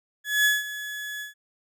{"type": "tone with ADSR envelope", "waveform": "35% pulse", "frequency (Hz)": 1700, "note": "G#6", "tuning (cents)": 40, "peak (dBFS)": -15, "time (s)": [0.24, 1.34], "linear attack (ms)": 210, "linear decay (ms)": 180, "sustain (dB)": -15, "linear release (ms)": 130, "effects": []}